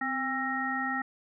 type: harmonic tone with a mistuned harmonic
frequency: 267.3 Hz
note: C4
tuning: 37 cents sharp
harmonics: 1 / 3 / 5 / 7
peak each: -35 / -35 / -35 / -32 dBFS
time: 0.01-1.02 s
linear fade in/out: 5 ms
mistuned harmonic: 1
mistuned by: -53 cents
effects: none